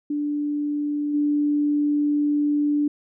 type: tone with level steps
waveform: sine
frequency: 293.4 Hz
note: D4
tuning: 2 cents flat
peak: -22 / -18 dBFS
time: 0.1-2.88 s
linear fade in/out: 5 ms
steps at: 1.13 s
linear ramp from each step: 20 ms
effects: none